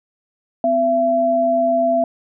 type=tone pair together; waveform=sine; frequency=254.9 / 672.9 Hz; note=C4 / E5; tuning=-45 / +35 cents; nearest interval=octave + perfect fourth; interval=1680 cents; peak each=-22 / -14 dBFS; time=0.64-2.04 s; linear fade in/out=2 ms; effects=none